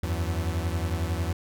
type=beating tone pair; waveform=40% pulse; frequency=81.8 / 92.8 Hz; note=E2 / F#2; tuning=-13 / +6 cents; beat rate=11 Hz; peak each=-27 / -29 dBFS; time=0.03-1.33 s; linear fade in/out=5 ms; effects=none